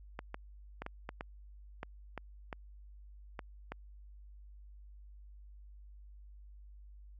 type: clicks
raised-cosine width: 0.5 ms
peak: -25 dBFS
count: 11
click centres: 0.191 / 0.344 / 0.82 / 0.864 / 1.091 / 1.209 / 1.831 / 2.177 / 2.528 / 3.392 / 3.72 s
effects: added 50 Hz sine -51 dBFS peak until 7.19 s